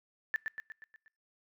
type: tone with echo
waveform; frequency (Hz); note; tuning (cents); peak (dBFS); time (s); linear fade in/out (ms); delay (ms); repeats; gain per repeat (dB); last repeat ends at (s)
sine; 1760; A6; 0; -27; 0.34-0.36; 0; 120; 6; -5; 1.08
effects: noise-tail reverb RT60 0.4 s tail -25 dB re dry